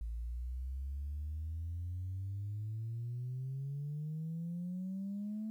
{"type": "exponential sweep", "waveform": "sine", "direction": "up", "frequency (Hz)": [55, 220], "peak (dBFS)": -36, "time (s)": [0.01, 5.5], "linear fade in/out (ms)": 0, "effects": ["tanh soft clip ceiling -34 dBFS", "12-bit"]}